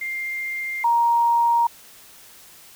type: tone pair in turn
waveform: sine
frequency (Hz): 2105 / 937.7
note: C7 / A#5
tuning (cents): +10 / +10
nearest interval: octave + major second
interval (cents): 1400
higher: first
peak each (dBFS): -25 / -15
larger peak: second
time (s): 0.01-0.84 / 0.84-1.67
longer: neither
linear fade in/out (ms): 5
effects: white hiss -47 dBFS RMS until 2.75 s